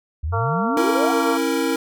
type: exponential sweep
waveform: sine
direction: up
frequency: 70.3 to 773 Hz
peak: -21 dBFS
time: 0.23-1.12 s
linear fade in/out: 10 ms
type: harmonic tone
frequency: 229.1 Hz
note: A#3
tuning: 30 cents flat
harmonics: 2 / 3 / 4 / 5 / 6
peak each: -27 / -27 / -27 / -27 / -27 dBFS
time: 0.32-1.38 s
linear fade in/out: 20 ms
type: chord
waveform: square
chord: A# diminished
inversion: first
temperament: equal with one note detuned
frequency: 272.4 / 329.6 / 466.2 Hz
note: C#4 / E4 / A#4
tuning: -30 / 0 / 0 cents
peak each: -24 dBFS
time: 0.77-1.76 s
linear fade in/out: 2 ms
effects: none

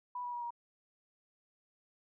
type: tone with pitch steps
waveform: sine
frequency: 985 / 972.6 / 960.3 / 948.2 Hz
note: B5 / B5 / B5 / A#5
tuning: -5 / -27 / -49 / +29 cents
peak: -37 dBFS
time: 0.15-0.506 s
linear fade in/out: 5 ms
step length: 89 ms
effects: none

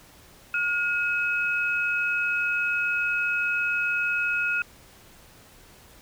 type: tone pair together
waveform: sine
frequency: 1428 / 2553 Hz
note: F6 / D#7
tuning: +38 / +44 cents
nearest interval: minor seventh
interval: 1006 cents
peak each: -25 / -26 dBFS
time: 0.54-4.62 s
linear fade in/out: 2 ms
effects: pink hiss -52 dBFS RMS until 6.01 s

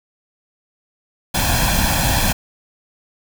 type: noise with comb filter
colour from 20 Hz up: pink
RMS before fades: -17 dBFS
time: 1.34-2.33 s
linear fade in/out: 10 ms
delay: 1.2 ms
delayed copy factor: +0.75
effects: none

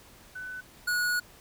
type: tone pair in turn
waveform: sine / square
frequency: 1500 / 1457.3 Hz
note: F#6 / F#6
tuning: +23 / -27 cents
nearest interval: unison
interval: 50 cents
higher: first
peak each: -36 / -26 dBFS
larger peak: second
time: 0.35-0.61 / 0.87-1.2 s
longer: second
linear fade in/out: 10 ms
effects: pink hiss -54 dBFS RMS until 1.4 s

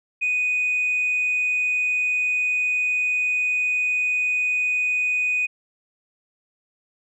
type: tone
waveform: sine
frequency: 2487 Hz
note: D#7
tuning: 1 cent flat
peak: -18 dBFS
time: 0.21-5.47 s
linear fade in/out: 20 ms
effects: tanh soft clip ceiling -16 dBFS

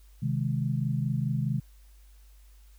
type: chord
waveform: sine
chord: Ab major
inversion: first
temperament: equal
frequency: 130.81 / 155.56 / 207.7 Hz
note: C3 / Eb3 / Ab3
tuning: 0 / 0 / 0 cents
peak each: -28 / -30 / -33 dBFS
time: 0.22-1.6 s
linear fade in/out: 10 ms
effects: added 50 Hz sine -51 dBFS peak until 2.78 s + white hiss -65 dBFS RMS until 2.78 s

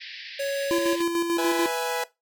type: band-pass noise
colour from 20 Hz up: pink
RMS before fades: -40 dBFS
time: 0-1.03 s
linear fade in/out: 20 ms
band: 1700 to 5200 Hz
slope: 96 dB/octave
type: tone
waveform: square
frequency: 556 Hz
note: C#5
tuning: 5 cents sharp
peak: -26 dBFS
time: 0.39-0.96 s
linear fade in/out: 10 ms
type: tone with tremolo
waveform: square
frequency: 339.7 Hz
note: F4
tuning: 48 cents flat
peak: -22 dBFS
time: 0.71-1.66 s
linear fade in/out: 0 ms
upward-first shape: square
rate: 6.8 Hz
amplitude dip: 45%
type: chord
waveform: sawtooth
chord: E major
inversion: second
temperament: equal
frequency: 493.9 / 659.3 / 830.6 Hz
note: B4 / E5 / G#5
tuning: 0 / 0 / 0 cents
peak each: -24 / -29 / -26 dBFS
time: 1.38-2.04 s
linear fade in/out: 5 ms
effects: noise-tail reverb RT60 0.2 s tail -18 dB re dry

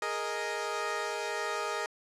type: chord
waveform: 15% pulse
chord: Ab suspended second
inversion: none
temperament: equal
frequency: 415.3 / 466.2 / 622.3 Hz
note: Ab4 / Bb4 / Eb5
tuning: 0 / 0 / 0 cents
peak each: -30 dBFS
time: 0.02-1.86 s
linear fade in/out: 2 ms
effects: low-pass 8000 Hz 12 dB/octave

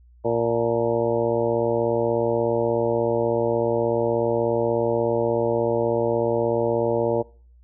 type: harmonic tone with a mistuned harmonic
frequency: 116.54 Hz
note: A#2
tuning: in tune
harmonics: 1 / 2 / 3 / 4 / 5 / 6 / 7 / 8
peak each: -31 / -31 / -26 / -23 / -24 / -34 / -33 / -34 dBFS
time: 0.24-7.23 s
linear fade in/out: 20 ms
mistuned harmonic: 7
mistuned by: +75 cents
effects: noise-tail reverb RT60 0.5 s tail -24 dB re dry + added 60 Hz sine -49 dBFS peak until 7.63 s

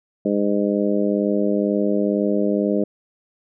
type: harmonic tone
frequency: 102.1 Hz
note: G#2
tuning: 29 cents flat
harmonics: 2 / 3 / 4 / 5 / 6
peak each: -21 / -23 / -24 / -25 / -26 dBFS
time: 0.25-2.84 s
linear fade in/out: 5 ms
effects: none

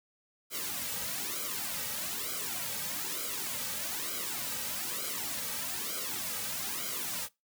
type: noise with flanger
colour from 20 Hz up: white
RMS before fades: -36 dBFS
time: 0.5-7.29 s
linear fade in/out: 50 ms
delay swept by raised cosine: 1.1 to 2.9 ms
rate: 1.1 Hz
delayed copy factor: -0.9
effects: noise-tail reverb RT60 0.2 s tail -21 dB re dry

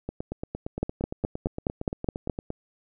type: two click trains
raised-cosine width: 2 ms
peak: -18 / -11 dBFS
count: 22 / 8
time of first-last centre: 0.09-2.504 / 0.83-2.298 s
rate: 8.7 / 4.77 Hz
effects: none

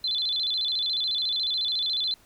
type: tone with vibrato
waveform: sine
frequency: 3772 Hz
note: A#7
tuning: 20 cents sharp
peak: -24 dBFS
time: 0.04-2.14 s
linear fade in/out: 2 ms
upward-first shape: square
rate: 14 Hz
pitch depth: 140 cents each way
effects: pink hiss -58 dBFS RMS until 2.25 s

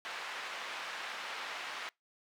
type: band-pass noise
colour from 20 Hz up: pink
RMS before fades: -42 dBFS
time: 0.05-1.89 s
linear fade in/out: 0 ms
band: 1000 to 3200 Hz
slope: 12 dB/octave
effects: noise-tail reverb RT60 0.2 s tail -26 dB re dry

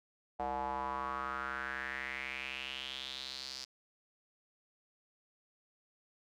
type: tone with band-pass filter sweep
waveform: square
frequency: 66 Hz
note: C2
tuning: 16 cents sharp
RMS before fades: -40 dBFS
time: 0.39-3.65 s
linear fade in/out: 10 ms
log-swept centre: 750 to 5000 Hz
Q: 5
effects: none

